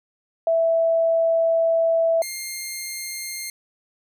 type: tone pair in turn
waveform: sine / 10% pulse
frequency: 659.3 / 2116 Hz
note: E5 / C7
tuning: 0 / +19 cents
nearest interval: octave + minor sixth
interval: 2019 cents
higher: second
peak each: -16 / -20 dBFS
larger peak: first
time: 0.47-2.22 / 2.22-3.5 s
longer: first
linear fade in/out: 2 ms
effects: none